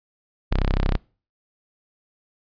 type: tone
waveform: sawtooth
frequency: 32.76 Hz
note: C1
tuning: 3 cents sharp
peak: -15 dBFS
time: 0.51-0.97 s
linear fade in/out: 10 ms
effects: noise-tail reverb RT60 0.4 s tail -26 dB re dry + resampled to 11025 Hz